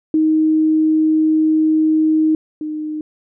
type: tone pair in turn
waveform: sine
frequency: 313.3 / 306.9 Hz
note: D#4 / D#4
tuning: +12 / -24 cents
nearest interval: unison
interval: 36 cents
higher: first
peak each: -11 / -21 dBFS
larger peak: first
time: 0.14-2.35 / 2.61-3.01 s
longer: first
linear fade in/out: 2 ms
effects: none